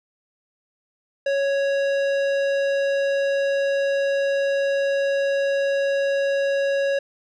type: tone with tanh clipping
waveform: sine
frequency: 554.4 Hz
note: C#5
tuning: in tune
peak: -21 dBFS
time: 1.26-6.99 s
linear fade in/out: 5 ms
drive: 15 dB
effects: none